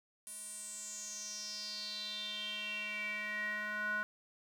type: tone with band-pass filter sweep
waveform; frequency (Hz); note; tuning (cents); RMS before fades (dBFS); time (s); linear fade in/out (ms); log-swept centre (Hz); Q
square; 210.6; G#3; +24; -41; 0.27-4.03; 0; 10000 to 1400; 7.1
effects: 11-bit